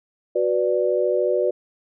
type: chord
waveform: sine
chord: B minor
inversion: second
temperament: equal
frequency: 370 / 493.9 / 587.3 Hz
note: F#4 / B4 / D5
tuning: 0 / 0 / 0 cents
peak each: -22 dBFS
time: 0.35-1.51 s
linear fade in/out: 10 ms
effects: none